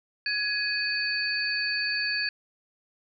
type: tone cluster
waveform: sine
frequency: 1673 / 2512 / 4509 Hz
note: G#6 / D#7 / C#8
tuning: +12 / +16 / +29 cents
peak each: -29 / -32 / -29 dBFS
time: 0.26-2.29 s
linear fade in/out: 2 ms
effects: none